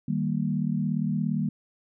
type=chord; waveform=sine; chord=Eb major; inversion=none; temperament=equal; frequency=155.56 / 196 / 233.1 Hz; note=Eb3 / G3 / Bb3; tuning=0 / 0 / 0 cents; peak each=-28 / -28 / -29 dBFS; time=0.08-1.49 s; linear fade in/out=5 ms; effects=none